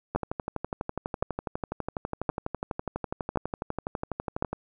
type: two click trains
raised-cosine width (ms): 1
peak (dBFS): -11 / -16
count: 5 / 54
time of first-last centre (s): 0.16-4.424 / 0.15-4.53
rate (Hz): 0.938 / 12.1
effects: none